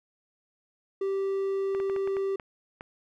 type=tone; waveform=triangle; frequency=390 Hz; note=G4; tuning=9 cents flat; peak=-24 dBFS; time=1.01-2.36 s; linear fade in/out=5 ms
type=clicks; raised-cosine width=0.5 ms; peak=-25 dBFS; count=8; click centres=1.749 / 1.801 / 1.898 / 1.963 / 2.075 / 2.168 / 2.398 / 2.809 s
effects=none